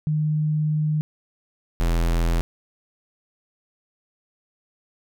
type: tone pair in turn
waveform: sine / square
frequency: 152.9 / 42.07 Hz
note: D#3 / E1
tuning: -30 / +36 cents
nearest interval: octave + minor seventh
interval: 2234 cents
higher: first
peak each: -19 dBFS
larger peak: neither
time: 0.07-1.01 / 1.8-2.41 s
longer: first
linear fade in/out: 0 ms
effects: none